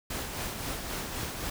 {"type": "noise with tremolo", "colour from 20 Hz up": "pink", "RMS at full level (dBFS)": -34, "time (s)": [0.1, 1.5], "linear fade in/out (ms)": 5, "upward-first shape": "sine", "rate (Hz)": 3.8, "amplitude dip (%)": 40, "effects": []}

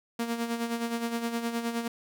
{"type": "tone with tremolo", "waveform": "sawtooth", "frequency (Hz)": 233.1, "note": "A#3", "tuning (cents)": 0, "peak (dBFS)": -23, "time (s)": [0.19, 1.88], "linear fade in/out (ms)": 5, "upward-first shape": "sine", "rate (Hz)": 9.6, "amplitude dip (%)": 60, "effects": []}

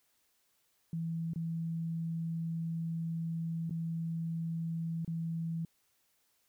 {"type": "tone with dropouts", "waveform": "sine", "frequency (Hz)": 164.81, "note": "E3", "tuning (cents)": 0, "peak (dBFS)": -33, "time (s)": [0.93, 5.65], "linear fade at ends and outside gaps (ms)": 2, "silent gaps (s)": [[1.335, 1.359], [3.696, 3.707], [5.048, 5.077]], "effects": ["white hiss -74 dBFS RMS until 6.48 s"]}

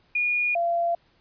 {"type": "tone pair in turn", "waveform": "sine", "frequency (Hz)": [2440, 684.7], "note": ["D#7", "F5"], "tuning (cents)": [-34, -34], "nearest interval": "octave + minor seventh", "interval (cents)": 2200, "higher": "first", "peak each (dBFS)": -21, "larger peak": "neither", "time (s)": [[0.15, 0.55], [0.55, 0.95]], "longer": "neither", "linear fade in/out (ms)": 5, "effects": ["pink hiss -63 dBFS RMS until 1.2 s", "resampled to 11025 Hz"]}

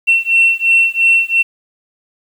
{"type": "beating tone pair", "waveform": "sine", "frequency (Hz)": [2707, 2709.9], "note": ["E7", "E7"], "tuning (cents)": [45, 47], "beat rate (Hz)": 2.9, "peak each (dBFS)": -11, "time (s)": [0.07, 1.43], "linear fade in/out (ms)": 20, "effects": ["tanh soft clip ceiling -3 dBFS", "7-bit"]}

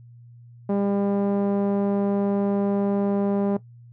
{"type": "tone with low-pass filter", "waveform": "sawtooth", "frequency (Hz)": 200.2, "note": "G3", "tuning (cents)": 37, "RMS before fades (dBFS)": -23, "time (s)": [0.69, 3.57], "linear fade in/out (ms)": 5, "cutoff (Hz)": 650, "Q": 1.2, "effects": ["noise-tail reverb RT60 0.1 s tail -17 dB re dry", "added 119 Hz sine -44 dBFS peak until 3.92 s"]}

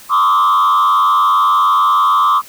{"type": "tone with frequency modulation", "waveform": "sine", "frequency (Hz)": 1149, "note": "D6", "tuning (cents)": -38, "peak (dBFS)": -6, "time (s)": [0.09, 2.42], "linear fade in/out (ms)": 50, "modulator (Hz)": 93.3, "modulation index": 1.2, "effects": ["tanh soft clip ceiling -8 dBFS", "white hiss -39 dBFS RMS until 2.48 s"]}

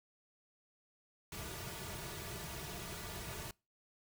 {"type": "noise with comb filter", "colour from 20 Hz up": "pink", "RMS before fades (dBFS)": -45, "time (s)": [1.32, 3.51], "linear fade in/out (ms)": 2, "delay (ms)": 3.8, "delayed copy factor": -0.8, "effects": ["noise-tail reverb RT60 0.3 s tail -26 dB re dry"]}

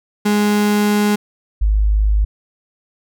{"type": "tone pair in turn", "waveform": ["35% pulse", "sine"], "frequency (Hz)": [207.7, 51.92], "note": ["G#3", "G#1"], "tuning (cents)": [0, 0], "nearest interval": "2 octaves", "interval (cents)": 2400, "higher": "first", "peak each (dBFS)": -11, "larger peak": "neither", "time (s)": [[0.25, 1.16], [1.61, 2.25]], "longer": "first", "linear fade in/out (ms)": 10, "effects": []}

